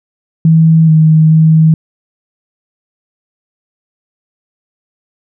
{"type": "tone with pitch steps", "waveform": "sine", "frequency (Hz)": [161.5, 157.5, 159], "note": ["E3", "D#3", "D#3"], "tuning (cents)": [-35, 21, 38], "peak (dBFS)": -3, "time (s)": [0.45, 1.74], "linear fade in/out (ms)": 2, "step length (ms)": 430, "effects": []}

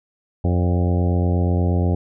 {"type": "harmonic tone with a mistuned harmonic", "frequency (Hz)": 88.4, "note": "F2", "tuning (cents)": 22, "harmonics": [1, 2, 3, 4, 5, 6, 7, 8, 9], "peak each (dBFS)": [-17, -23, -27, -29, -31, -33, -34, -35, -36], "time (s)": [0.44, 1.95], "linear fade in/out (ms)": 5, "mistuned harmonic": 7, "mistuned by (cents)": -48, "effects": []}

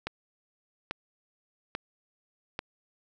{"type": "click train", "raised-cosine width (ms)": 0.3, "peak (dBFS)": -16, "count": 4, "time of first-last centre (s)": [0.07, 2.591], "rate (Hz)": 1.19, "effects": []}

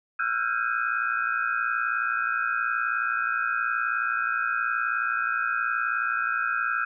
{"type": "tone cluster", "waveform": "sine", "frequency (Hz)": [1321, 1380, 1492, 1615, 2502], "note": ["E6", "F6", "F#6", "G#6", "D#7"], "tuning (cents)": [3, -21, 14, -49, 9], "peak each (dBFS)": [-31, -28, -30, -30, -37], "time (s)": [0.19, 6.85], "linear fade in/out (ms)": 5, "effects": []}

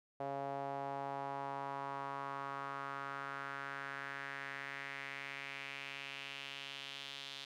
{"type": "tone with band-pass filter sweep", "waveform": "sawtooth", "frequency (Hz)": 138.59, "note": "C#3", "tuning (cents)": 0, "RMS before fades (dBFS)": -44, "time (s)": [0.2, 7.45], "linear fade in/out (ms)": 5, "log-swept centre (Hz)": [670, 3600], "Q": 3, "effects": []}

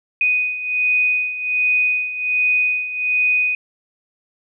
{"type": "beating tone pair", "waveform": "sine", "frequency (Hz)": [2489, 2490.3], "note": ["D#7", "D#7"], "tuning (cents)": [0, 1], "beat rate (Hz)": 1.3, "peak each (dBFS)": [-22, -17], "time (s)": [0.21, 3.55], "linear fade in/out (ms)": 2, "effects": []}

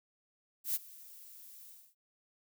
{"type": "noise with ADSR envelope", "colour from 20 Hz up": "violet", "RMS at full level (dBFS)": -31, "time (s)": [0.64, 1.95], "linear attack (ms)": 110, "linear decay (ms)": 27, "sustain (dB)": -22, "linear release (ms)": 260, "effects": []}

